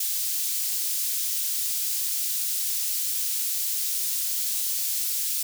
white high-pass noise, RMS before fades -27 dBFS, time 0-5.43 s, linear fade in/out 5 ms, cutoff 4500 Hz, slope 12 dB/octave, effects none

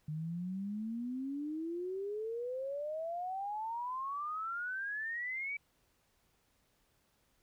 sine exponential sweep, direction up, 150.1 to 2308 Hz, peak -36 dBFS, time 0.08-5.57 s, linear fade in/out 5 ms, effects pink hiss -74 dBFS RMS until 7.42 s

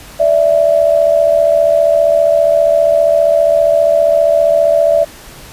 sine tone pair together, 584.3 / 659.3 Hz, D5 / E5, -9 / 0 cents, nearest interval major second, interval 209 cents, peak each -10 dBFS, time 0.19-5.05 s, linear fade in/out 20 ms, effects pink hiss -35 dBFS RMS until 5.52 s + resampled to 32000 Hz

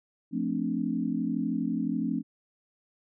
sine chord, D minor seventh, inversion first, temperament equal, 174.61 / 220 / 261.6 / 293.7 Hz, F3 / A3 / C4 / D4, 0 / 0 / 0 / 0 cents, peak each -34 / -31 / -31 / -33 dBFS, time 0.31-2.23 s, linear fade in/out 50 ms, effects none

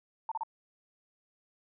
sine tone bursts, 897 Hz, A5, 33 cents sharp, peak -31 dBFS, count 3, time 0.29-0.434 s, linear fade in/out 2 ms, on 26 ms, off 33 ms, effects none

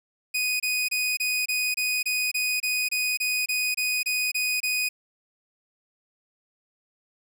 sawtooth tone bursts, 2489 Hz, D#7, in tune, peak -20 dBFS, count 16, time 0.34-4.89 s, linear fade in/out 10 ms, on 260 ms, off 26 ms, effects none

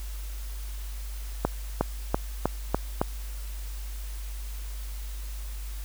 accelerating click train, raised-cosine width 1 ms, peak -8 dBFS, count 6, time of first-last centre 1.45-3.015 s, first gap 360 ms, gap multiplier 0.93, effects added 50 Hz sine -33 dBFS peak until 5.84 s + white hiss -47 dBFS RMS until 5.84 s

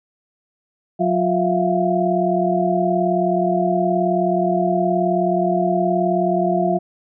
sine tone cluster, 182.2 / 353.9 / 662 / 701 Hz, F#3 / F4 / E5 / F5, -26 / +23 / +7 / +6 cents, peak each -21 dBFS, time 0.99-6.79 s, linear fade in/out 20 ms, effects none

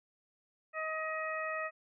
harmonic tone, 631 Hz, D#5, 24 cents sharp, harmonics 1 / 2 / 3 / 4, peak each -39 / -39 / -39 / -44 dBFS, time 0.73-1.71 s, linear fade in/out 50 ms, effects none

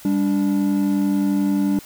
triangle tone pair together, 198.7 / 290.1 Hz, G3 / D4, +24 / -21 cents, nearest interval perfect fifth, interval 655 cents, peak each -17 / -17 dBFS, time 0.05-1.79 s, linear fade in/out 2 ms, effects tanh soft clip ceiling -7 dBFS + white hiss -43 dBFS RMS until 1.85 s

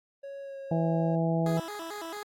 triangle tone with pitch glide, 554.4 to 545.2 Hz, C#5 to C#5, 0 to -29 cents, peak -36 dBFS, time 0.23-1.16 s, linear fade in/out 10 ms, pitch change -29 cents, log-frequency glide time 0.41-0.58 s
harmonic tone, 164.81 Hz, E3, in tune, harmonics 1 / 2 / 3 / 4 / 5, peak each -26 / -33 / -34 / -32 / -37 dBFS, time 0.71-1.6 s, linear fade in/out 5 ms
15% pulse tone with vibrato, 370.2 Hz, F#4, 1 cent sharp, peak -30 dBFS, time 1.46-2.23 s, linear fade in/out 2 ms, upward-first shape square, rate 4.5 Hz, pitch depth 200 cents each way
effects AAC 64 kbps

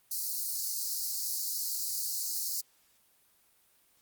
white high-pass noise, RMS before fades -34 dBFS, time 0.11-2.61 s, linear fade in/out 5 ms, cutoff 4200 Hz, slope 96 dB/octave, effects white hiss -67 dBFS RMS until 4.01 s + Opus 32 kbps

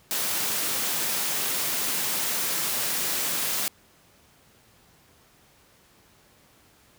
white high-pass noise, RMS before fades -27 dBFS, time 0.11-3.68 s, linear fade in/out 0 ms, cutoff 120 Hz, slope 24 dB/octave, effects pink hiss -58 dBFS RMS until 6.98 s + high-pass 60 Hz 12 dB/octave

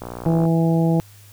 click train, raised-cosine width 1 ms, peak -17 dBFS, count 27, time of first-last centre 0.02-0.453 s, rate 60 Hz
harmonic tone, 164.81 Hz, E3, in tune, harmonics 1 / 2 / 3 / 4 / 5, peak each -16 / -22 / -26 / -28 / -30 dBFS, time 0.26-1 s, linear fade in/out 0 ms
effects added 102 Hz sine -45 dBFS peak until 1.32 s + white hiss -50 dBFS RMS until 1.32 s

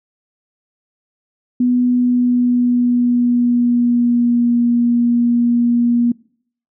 sine tone with pitch glide, 246.9 to 238.5 Hz, B3 to A#3, 0 to +40 cents, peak -11 dBFS, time 1.6-6.12 s, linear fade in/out 5 ms, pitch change -60 cents, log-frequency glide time 1.9-4.56 s, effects noise-tail reverb RT60 0.6 s tail -24 dB re dry

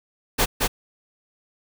pink noise with echo, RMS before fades -19 dBFS, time 0.38-0.46 s, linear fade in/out 20 ms, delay 220 ms, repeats 1, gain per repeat -2 dB, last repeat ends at 0.68 s, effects none

